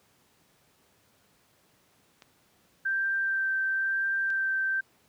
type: clicks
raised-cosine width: 0.2 ms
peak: -31 dBFS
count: 2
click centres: 2.222 / 4.303 s
type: tone with vibrato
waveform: sine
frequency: 1568 Hz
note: G6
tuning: in tune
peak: -25 dBFS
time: 2.85-4.81 s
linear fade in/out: 10 ms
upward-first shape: sine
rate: 1 Hz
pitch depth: 11 cents each way
effects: pink hiss -65 dBFS RMS until 5.08 s + high-pass 100 Hz 12 dB/octave